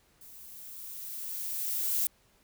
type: noise with level ramp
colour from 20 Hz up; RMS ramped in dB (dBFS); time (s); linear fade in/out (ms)
violet; -51 to -28; 0.21-2.07; 2
effects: pink hiss -66 dBFS RMS until 2.43 s